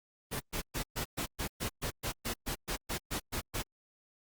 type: noise bursts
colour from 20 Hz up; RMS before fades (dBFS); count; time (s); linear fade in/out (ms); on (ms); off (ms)
pink; -35; 16; 0.31-3.63; 20; 95; 120
effects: Opus 32 kbps